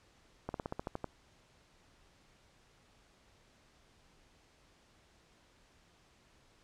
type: slowing click train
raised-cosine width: 1 ms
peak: -23 dBFS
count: 9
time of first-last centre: 0.49-1.043 s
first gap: 52 ms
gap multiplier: 1.08
effects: pink hiss -66 dBFS RMS until 6.63 s + low-pass 7000 Hz 12 dB/octave